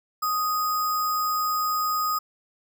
sine tone with sample-and-hold, 1244.5 Hz, D#6, in tune, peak -22 dBFS, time 0.22-2.19 s, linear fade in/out 10 ms, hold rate 6300 Hz, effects none

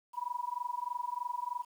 sine tone with amplitude modulation, 975 Hz, B5, 23 cents flat, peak -30 dBFS, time 0.13-1.65 s, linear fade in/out 50 ms, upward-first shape sine, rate 23.2 Hz, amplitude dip 95%, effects 10-bit

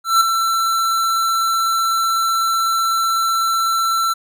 square tone with ADSR envelope, 1342 Hz, E6, 31 cents sharp, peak -9 dBFS, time 0.04-4.14 s, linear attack 170 ms, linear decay 4 ms, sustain -7 dB, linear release 16 ms, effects none

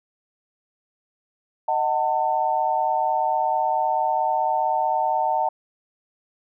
sine chord, D# diminished, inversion none, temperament just, 622.3 / 746.7 / 896 Hz, D#5 / F#5 / A5, 0 / +16 / +31 cents, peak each -27 / -23 / -22 dBFS, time 1.68-5.49 s, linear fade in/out 5 ms, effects none

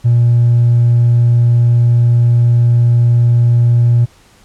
sine tone with hard clipping, 119.3 Hz, A#2, 41 cents sharp, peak -7 dBFS, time 0.04-4.06 s, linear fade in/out 20 ms, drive 1 dB, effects pink hiss -47 dBFS RMS until 4.44 s + low-pass 10000 Hz 12 dB/octave

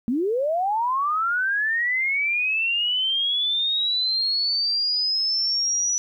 sine linear sweep, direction up, 220 to 5920 Hz, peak -20 dBFS, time 0.08-5.98 s, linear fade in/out 0 ms, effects 10-bit

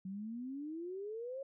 sine exponential sweep, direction up, 184.7 to 554.4 Hz, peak -40 dBFS, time 0.05-1.43 s, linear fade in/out 5 ms, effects none

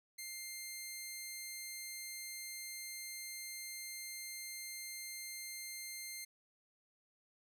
10% pulse tone, 2100 Hz, C7, 6 cents sharp, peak -35 dBFS, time 0.18-6.25 s, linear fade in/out 10 ms, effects none

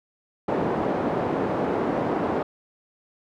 pink band-pass noise, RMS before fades -25 dBFS, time 0.48-2.43 s, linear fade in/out 5 ms, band 250 to 760 Hz, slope 12 dB/octave, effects none

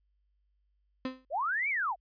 35% pulse tone with exponential decay, 259 Hz, C4, 17 cents flat, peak -28 dBFS, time 1.05-1.25 s, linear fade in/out 2 ms, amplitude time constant 43 ms
sine linear two-way sweep, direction up then down, 501 to 2352 to 636 Hz, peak -28 dBFS, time 1.3-1.96 s, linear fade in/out 50 ms, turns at 1.69 s
effects added 50 Hz sine -70 dBFS peak until 2 s + resampled to 11025 Hz

